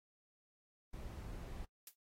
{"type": "noise", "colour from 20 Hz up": "brown", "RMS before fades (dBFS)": -47, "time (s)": [0.93, 1.65], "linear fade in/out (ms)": 5}
{"type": "noise with exponential decay", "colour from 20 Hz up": "blue", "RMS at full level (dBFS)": -45, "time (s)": [1.87, 1.95], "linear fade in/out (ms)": 2, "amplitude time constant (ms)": 17}
{"effects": ["noise-tail reverb RT60 0.1 s tail -21 dB re dry", "AAC 48 kbps"]}